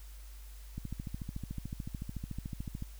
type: click train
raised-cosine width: 5 ms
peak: -26 dBFS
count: 29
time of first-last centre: 0.78-2.824 s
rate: 13.7 Hz
effects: added 50 Hz sine -46 dBFS peak until 2.99 s + white hiss -59 dBFS RMS until 2.99 s